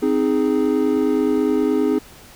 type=chord; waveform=triangle; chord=Ab major; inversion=first; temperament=equal; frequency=261.6 / 311.1 / 415.3 Hz; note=C4 / Eb4 / Ab4; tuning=0 / 0 / 0 cents; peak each=-18 dBFS; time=0.02-1.99 s; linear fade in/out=10 ms; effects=pink hiss -44 dBFS RMS until 2.35 s